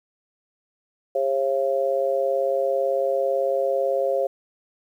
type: tone with amplitude modulation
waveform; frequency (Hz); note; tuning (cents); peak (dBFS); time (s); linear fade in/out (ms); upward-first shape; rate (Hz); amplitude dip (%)
sine; 542; C#5; -39; -15; 1.15-4.27; 5; sine; 138; 100
effects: 9-bit